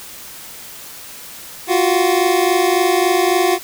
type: tone pair together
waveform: 25% pulse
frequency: 348.8 / 372.4 Hz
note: F4 / F#4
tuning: -2 / +11 cents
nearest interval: minor second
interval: 113 cents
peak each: -12 dBFS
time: 1.67-3.59 s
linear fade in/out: 50 ms
effects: white hiss -35 dBFS RMS until 3.63 s